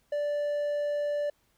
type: tone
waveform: triangle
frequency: 585 Hz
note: D5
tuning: 7 cents flat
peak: -25 dBFS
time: 0.12-1.3 s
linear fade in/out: 5 ms
effects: pink hiss -70 dBFS RMS until 1.57 s